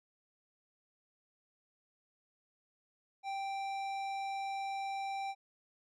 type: tone with tanh clipping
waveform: triangle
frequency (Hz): 784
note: G5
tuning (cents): 0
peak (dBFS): -38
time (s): 3.23-5.35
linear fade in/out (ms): 50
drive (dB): 18
effects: none